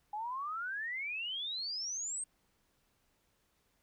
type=exponential sweep; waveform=sine; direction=up; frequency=818 to 8540 Hz; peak=-36 dBFS; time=0.13-2.24 s; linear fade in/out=5 ms; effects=pink hiss -75 dBFS RMS until 3.82 s